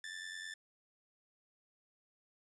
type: tone with amplitude modulation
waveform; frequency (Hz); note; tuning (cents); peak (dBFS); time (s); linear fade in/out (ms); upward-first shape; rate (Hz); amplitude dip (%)
sawtooth; 1763; A6; +3; -37; 0.04-0.54; 2; sine; 89.8; 65
effects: resampled to 22050 Hz + 12-bit